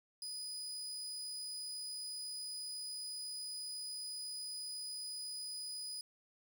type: tone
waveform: 30% pulse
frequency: 4967 Hz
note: D#8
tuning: 4 cents flat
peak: -39 dBFS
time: 0.22-6.01 s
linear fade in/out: 2 ms
effects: 12-bit